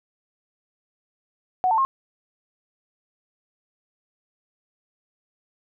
sine tone with pitch steps, 740 / 890.2 / 1071 Hz, F#5 / A5 / C6, 0 / +20 / +40 cents, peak -17 dBFS, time 1.64-1.85 s, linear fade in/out 0 ms, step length 70 ms, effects none

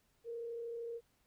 sine tone with frequency modulation, 466.2 Hz, A#4, in tune, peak -40 dBFS, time 0.24-1.01 s, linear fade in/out 50 ms, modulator 33 Hz, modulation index 0.27, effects pink hiss -75 dBFS RMS until 1.26 s

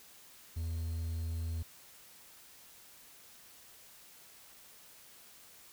triangle tone with quantisation, 82.41 Hz, E2, in tune, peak -32 dBFS, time 0.56-1.63 s, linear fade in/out 10 ms, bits 10, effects white hiss -57 dBFS RMS until 5.72 s

